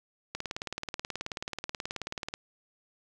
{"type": "click train", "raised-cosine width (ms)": 0.2, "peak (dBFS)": -17, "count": 38, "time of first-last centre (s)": [0.35, 2.339], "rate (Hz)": 18.6, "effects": []}